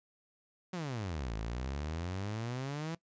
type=exponential two-way sweep; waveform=sawtooth; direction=down then up; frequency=190 to 52.4 to 168.3 Hz; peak=-32 dBFS; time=0.73-2.95 s; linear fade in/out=5 ms; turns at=1.35 s; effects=noise-tail reverb RT60 0.1 s tail -20 dB re dry + resampled to 16000 Hz